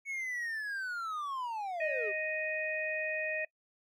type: linear sweep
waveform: triangle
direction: down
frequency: 2227 to 370 Hz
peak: -33 dBFS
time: 0.05-2.13 s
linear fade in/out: 50 ms
type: harmonic tone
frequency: 622.3 Hz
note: D#5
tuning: in tune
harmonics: 1 / 3 / 4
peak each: -37 / -37 / -37 dBFS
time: 1.8-3.45 s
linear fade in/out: 5 ms
effects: noise-tail reverb RT60 0.1 s tail -22 dB re dry